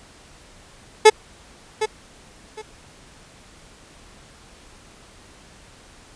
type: tone with echo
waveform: 30% pulse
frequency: 432.4 Hz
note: A4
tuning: 30 cents flat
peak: -3 dBFS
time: 1.05-1.1 s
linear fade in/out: 10 ms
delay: 760 ms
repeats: 2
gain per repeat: -13 dB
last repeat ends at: 2.62 s
effects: pink hiss -48 dBFS RMS until 6.15 s + resampled to 22050 Hz